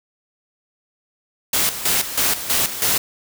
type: noise with tremolo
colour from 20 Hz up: white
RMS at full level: -18 dBFS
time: 1.53-2.98 s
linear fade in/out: 5 ms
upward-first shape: square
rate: 3.1 Hz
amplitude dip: 70%
effects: none